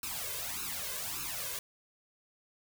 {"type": "noise with flanger", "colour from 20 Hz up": "white", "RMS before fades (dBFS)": -38, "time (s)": [0.03, 1.59], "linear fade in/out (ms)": 2, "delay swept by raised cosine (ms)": [0.75, 1.95], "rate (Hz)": 1.7, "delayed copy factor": 0.9, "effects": []}